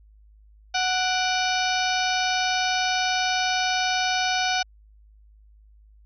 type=harmonic tone with a mistuned harmonic; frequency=740 Hz; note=F#5; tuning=in tune; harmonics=1 / 2 / 3 / 4 / 5 / 6 / 7 / 8; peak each=-25 / -28 / -30 / -31 / -32 / -33 / -33 / -34 dBFS; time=0.74-4.63 s; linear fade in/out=10 ms; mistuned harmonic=3; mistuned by=+99 cents; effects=added 52 Hz sine -50 dBFS peak until 6.05 s